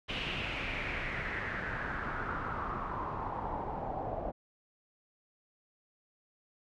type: noise with low-pass filter sweep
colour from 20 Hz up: pink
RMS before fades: -37 dBFS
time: 0.08-4.32 s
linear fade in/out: 20 ms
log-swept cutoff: 3000 to 680 Hz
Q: 4.3
effects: none